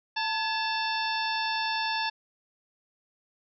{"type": "harmonic tone with a mistuned harmonic", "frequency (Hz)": 890, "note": "A5", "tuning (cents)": 20, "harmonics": [1, 2, 3, 4, 5, 6], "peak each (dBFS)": [-30, -33, -35, -36, -37, -38], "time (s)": [0.16, 2.1], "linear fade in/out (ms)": 10, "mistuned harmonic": 2, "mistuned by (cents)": -80, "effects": []}